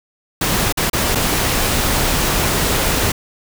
pink noise with dropouts, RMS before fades -17 dBFS, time 0.41-3.12 s, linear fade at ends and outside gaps 5 ms, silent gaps 0.725-0.772 / 0.899-0.931 / 1.15-1.154 s, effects none

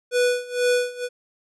square tone with tremolo, 492.1 Hz, B4, 6 cents flat, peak -17 dBFS, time 0.11-1.09 s, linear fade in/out 50 ms, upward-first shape sine, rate 2.1 Hz, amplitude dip 90%, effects resampled to 24000 Hz

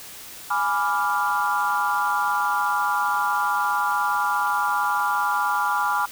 sine chord, G# diminished seventh, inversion none, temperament equal, 830.6 / 987.8 / 1174.7 / 1396.9 Hz, G#5 / B5 / D6 / F6, 0 / 0 / 0 / 0 cents, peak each -25 dBFS, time 0.5-6.06 s, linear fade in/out 10 ms, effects tanh soft clip ceiling -10 dBFS + white hiss -40 dBFS RMS until 6.11 s

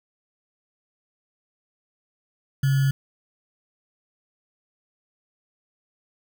sine tone with sample-and-hold, 136.5 Hz, C#3, 26 cents flat, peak -17 dBFS, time 2.63-2.91 s, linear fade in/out 5 ms, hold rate 1575 Hz, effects none

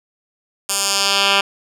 10% pulse tone with band-pass filter sweep, 197.9 Hz, G3, 17 cents sharp, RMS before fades -17 dBFS, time 0.69-1.41 s, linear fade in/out 5 ms, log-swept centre 8800 to 2600 Hz, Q 1.3, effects none

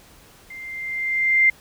sine tone with level ramp, 2093 Hz, C7, in tune, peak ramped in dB -35 to -11 dBFS, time 0.5-1.5 s, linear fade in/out 5 ms, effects pink hiss -50 dBFS RMS until 1.6 s

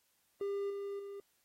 triangle tone with level steps, 400 Hz, G4, 35 cents sharp, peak -32 / -36 / -41 dBFS, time 0.41-1.2 s, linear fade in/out 2 ms, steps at 0.7 / 0.99 s, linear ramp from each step 5 ms, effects white hiss -75 dBFS RMS until 1.44 s + AAC 48 kbps

